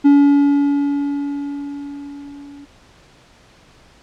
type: tone with level ramp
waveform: triangle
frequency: 284.4 Hz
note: C#4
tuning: 45 cents sharp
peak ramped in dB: -4 to -34 dBFS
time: 0.04-2.66 s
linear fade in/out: 20 ms
effects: pink hiss -49 dBFS RMS until 4.02 s + low-pass 6000 Hz 12 dB/octave